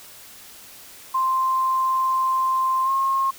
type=tone with pitch glide; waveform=sine; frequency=1046.5 to 1075.3 Hz; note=C6 to C6; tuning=0 to +47 cents; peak=-18 dBFS; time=1.14-3.31 s; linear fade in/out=10 ms; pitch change=+47 cents; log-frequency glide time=2.84-2.9 s; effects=white hiss -44 dBFS RMS until 3.38 s